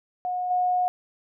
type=tone with level steps; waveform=sine; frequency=725 Hz; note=F#5; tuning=35 cents flat; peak=-25 / -20 dBFS; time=0.25-0.88 s; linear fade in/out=0 ms; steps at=0.5 s; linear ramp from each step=10 ms; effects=none